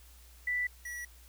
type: tone pair in turn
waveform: sine / square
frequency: 1975.5 / 1937.1 Hz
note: B6 / B6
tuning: 0 / -34 cents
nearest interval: unison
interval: 34 cents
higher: first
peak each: -29 / -39 dBFS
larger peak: first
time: 0.47-0.67 / 0.85-1.05 s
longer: neither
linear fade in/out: 5 ms
effects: added 60 Hz sine -54 dBFS peak until 1.28 s + white hiss -60 dBFS RMS until 1.28 s